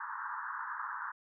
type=band-pass noise; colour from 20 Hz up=pink; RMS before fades=-40 dBFS; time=0-1.12 s; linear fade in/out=10 ms; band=900 to 1700 Hz; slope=96 dB/octave; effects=none